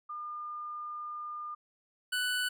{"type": "tone pair in turn", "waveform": ["sine", "25% pulse"], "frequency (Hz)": [1208, 1489.3], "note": ["D6", "F#6"], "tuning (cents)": [48, 11], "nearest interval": "major third", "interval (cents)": 363, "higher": "second", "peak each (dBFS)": [-37, -26], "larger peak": "second", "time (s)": [[0.09, 1.55], [2.12, 2.49]], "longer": "first", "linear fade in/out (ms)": 10, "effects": []}